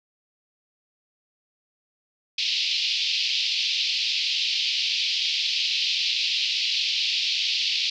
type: band-pass noise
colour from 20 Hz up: white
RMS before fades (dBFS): -25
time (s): 2.38-7.9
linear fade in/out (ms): 5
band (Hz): 2500 to 4900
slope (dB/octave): 48
effects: none